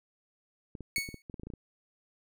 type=clicks; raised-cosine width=3 ms; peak=-29 dBFS; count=12; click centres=0.752 / 0.807 / 0.982 / 1.089 / 1.143 / 1.298 / 1.342 / 1.397 / 1.434 / 1.47 / 1.502 / 1.537 s
type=tone with exponential decay; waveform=sawtooth; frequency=2217 Hz; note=C#7; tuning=in tune; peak=-23 dBFS; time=0.96-1.22 s; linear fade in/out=1 ms; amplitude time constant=56 ms
effects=none

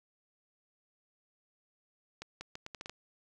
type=accelerating click train; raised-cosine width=0.2 ms; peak=-25 dBFS; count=8; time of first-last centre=2.22-2.896 s; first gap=190 ms; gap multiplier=0.76; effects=none

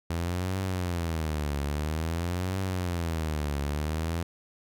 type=tone with vibrato; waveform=sawtooth; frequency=82.41 Hz; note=E2; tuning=in tune; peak=-24 dBFS; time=0.1-4.23 s; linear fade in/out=5 ms; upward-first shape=triangle; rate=0.5 Hz; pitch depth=270 cents each way; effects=none

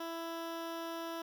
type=tone with notch filter; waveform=15% pulse; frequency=331.8 Hz; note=E4; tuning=11 cents sharp; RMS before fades=-41 dBFS; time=0-1.22 s; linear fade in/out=5 ms; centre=8100 Hz; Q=1.4; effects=none

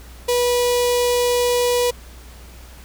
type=tone with notch filter; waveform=sawtooth; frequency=487.9 Hz; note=B4; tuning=21 cents flat; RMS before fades=-18 dBFS; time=0.28-1.91 s; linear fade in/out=10 ms; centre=1500 Hz; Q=0.93; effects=added 60 Hz sine -39 dBFS peak until 2.84 s + pink hiss -45 dBFS RMS until 2.84 s

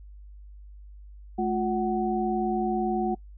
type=tone cluster; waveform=sine; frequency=215.6 / 354.1 / 747 Hz; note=A3 / F4 / F#5; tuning=-35 / +24 / +16 cents; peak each=-28 dBFS; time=1.38-3.15 s; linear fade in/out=10 ms; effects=noise-tail reverb RT60 0.1 s tail -23 dB re dry + added 50 Hz sine -43 dBFS peak until 3.37 s

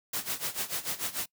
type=noise with tremolo; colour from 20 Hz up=white; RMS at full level=-31 dBFS; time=0.13-1.26 s; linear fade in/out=5 ms; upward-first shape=sine; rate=6.8 Hz; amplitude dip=85%; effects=noise-tail reverb RT60 0.1 s tail -24 dB re dry + high-pass 80 Hz 12 dB/octave

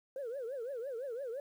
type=tone with vibrato; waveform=sine; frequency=505 Hz; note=B4; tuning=39 cents sharp; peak=-36 dBFS; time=0.16-1.4 s; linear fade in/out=2 ms; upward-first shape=triangle; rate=5.9 Hz; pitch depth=250 cents each way; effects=tanh soft clip ceiling -34 dBFS + 11-bit

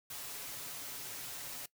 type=noise with comb filter; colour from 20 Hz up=white; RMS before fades=-44 dBFS; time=0.1-1.66 s; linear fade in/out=5 ms; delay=7.1 ms; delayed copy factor=+0.6; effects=noise-tail reverb RT60 0.1 s tail -20 dB re dry

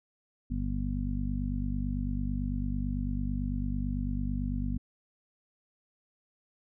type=harmonic tone; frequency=49 Hz; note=G1; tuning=in tune; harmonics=1 / 2 / 3 / 4 / 5; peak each=-32 / -37 / -38 / -39 / -35 dBFS; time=0.5-4.78 s; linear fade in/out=10 ms; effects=none

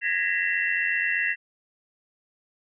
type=tone cluster; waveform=sine; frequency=1663 / 1834 / 1922 / 2017 / 2713 Hz; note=G#6 / A#6 / B6 / B6 / E7; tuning=+2 / -29 / -48 / +36 / +49 cents; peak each=-29 dBFS; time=0.01-1.36 s; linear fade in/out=50 ms; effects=none

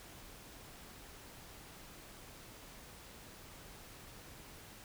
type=silence; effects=pink hiss -54 dBFS RMS until 4.84 s

